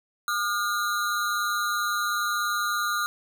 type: ring-modulated tone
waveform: square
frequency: 1318.5 Hz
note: E6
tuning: in tune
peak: -22 dBFS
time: 0.28-3.06 s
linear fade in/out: 0 ms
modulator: 105 Hz
effects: none